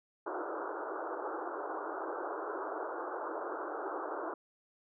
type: band-pass noise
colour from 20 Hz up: pink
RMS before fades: -39 dBFS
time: 0.26-4.34 s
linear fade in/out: 5 ms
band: 310 to 1500 Hz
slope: 96 dB/octave
effects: none